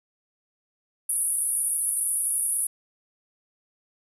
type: band-pass noise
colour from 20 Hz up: pink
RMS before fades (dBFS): -26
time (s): 1.09-2.67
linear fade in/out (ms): 5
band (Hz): 9600 to 11000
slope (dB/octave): 96
effects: none